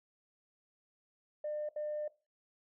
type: tone bursts at uneven times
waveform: sine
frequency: 601 Hz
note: D5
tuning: 40 cents sharp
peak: -34 dBFS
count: 2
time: 1.44-1.69 / 1.76-2.08 s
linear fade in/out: 5 ms
effects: noise-tail reverb RT60 0.3 s tail -19 dB re dry + tanh soft clip ceiling -31 dBFS